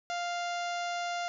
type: harmonic tone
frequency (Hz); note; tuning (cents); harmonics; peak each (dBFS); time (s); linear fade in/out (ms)
698.5; F5; 0; 1 / 2 / 3 / 4 / 5 / 6 / 7 / 8 / 9 / 10; -33 / -39 / -43 / -45 / -47 / -49 / -50 / -51 / -52 / -53; 0.1-1.28; 0
effects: none